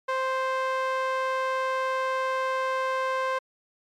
sawtooth tone with band-pass filter, 523.3 Hz, C5, in tune, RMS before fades -27 dBFS, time 0.08-3.39 s, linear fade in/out 10 ms, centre 1100 Hz, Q 1.2, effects MP3 96 kbps

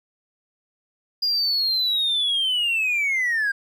triangle linear sweep, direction down, 4875 to 1586 Hz, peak -17 dBFS, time 1.22-3.52 s, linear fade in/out 10 ms, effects tanh soft clip ceiling -15 dBFS

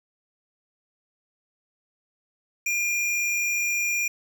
square tone pair together, 2407 / 5732 Hz, D7 / F8, +42 / +44 cents, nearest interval octave + minor third, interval 1502 cents, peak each -24 / -34 dBFS, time 2.66-4.08 s, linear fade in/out 5 ms, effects none

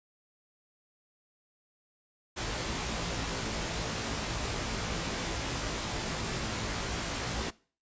pink noise with comb filter, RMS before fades -34 dBFS, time 2.36-7.51 s, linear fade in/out 20 ms, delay 18 ms, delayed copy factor +0.75, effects noise-tail reverb RT60 0.4 s tail -21 dB re dry + resampled to 16000 Hz

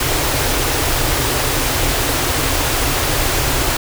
pink band-stop noise, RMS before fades -17 dBFS, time 0-3.77 s, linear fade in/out 5 ms, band 150 to 240 Hz, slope 96 dB/octave, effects none

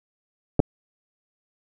clicks, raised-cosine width 2 ms, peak -4 dBFS, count 2, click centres 0.594 / 0.601 s, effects none

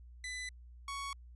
sawtooth tone pair in turn, 2000 / 1114.1 Hz, B6 / C#6, +21 / +8 cents, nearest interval minor seventh, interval 1013 cents, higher first, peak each -36 / -35 dBFS, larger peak second, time 0.24-0.49 / 0.88-1.13 s, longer neither, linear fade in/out 2 ms, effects added 60 Hz sine -51 dBFS peak until 1.35 s + resampled to 24000 Hz

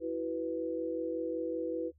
sine chord, E suspended second, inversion none, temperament equal with one note detuned, 329.6 / 374.9 / 493.9 Hz, E4 / F#4 / B4, 0 / +23 / 0 cents, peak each -36 / -40 / -35 dBFS, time 0-1.92 s, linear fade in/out 50 ms, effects noise-tail reverb RT60 0.1 s tail -24 dB re dry + added 75 Hz sine -62 dBFS peak until 1.98 s

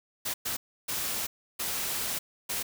white noise bursts at uneven times, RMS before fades -32 dBFS, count 5, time 0.25-0.34 / 0.45-0.57 / 0.88-1.27 / 1.59-2.19 / 2.49-2.63 s, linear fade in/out 10 ms, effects none

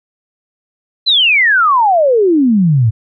sine exponential sweep, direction down, 4149 to 103.83 Hz, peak -7 dBFS, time 1.06-2.91 s, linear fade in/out 20 ms, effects none

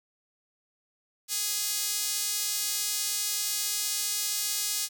sawtooth tone with high-pass filter, 415.3 Hz, G#4, in tune, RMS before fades -30 dBFS, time 1.28-4.89 s, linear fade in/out 50 ms, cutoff 5500 Hz, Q 0.95, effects none

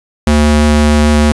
square ring-modulated tone, 149.3 Hz, D3, 29 cents sharp, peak -4 dBFS, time 0.27-1.32 s, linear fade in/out 0 ms, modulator 76.3 Hz, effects resampled to 24000 Hz + 7-bit

